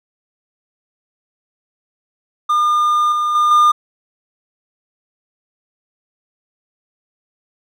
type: tone with level steps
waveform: triangle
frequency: 1209 Hz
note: D6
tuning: 50 cents sharp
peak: -10 / -13 / -9 / -6 dBFS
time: 2.49-3.72 s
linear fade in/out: 10 ms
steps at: 3.12 / 3.35 / 3.51 s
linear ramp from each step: 2 ms
effects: none